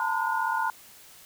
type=tone cluster; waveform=sine; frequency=882 / 922 / 1018 / 1440 Hz; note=A5 / A#5 / C6 / F#6; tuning=+4 / -19 / -48 / -47 cents; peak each=-30 dBFS; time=0-0.7 s; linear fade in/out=2 ms; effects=white hiss -51 dBFS RMS until 1.25 s